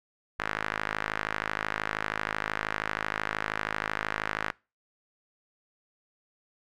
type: tone with band-pass filter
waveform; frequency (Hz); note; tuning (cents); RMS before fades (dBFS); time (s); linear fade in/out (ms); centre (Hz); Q
sawtooth; 52.9; G#1; +33; -33; 0.39-4.52; 5; 1600; 2.1
effects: noise-tail reverb RT60 0.3 s tail -24 dB re dry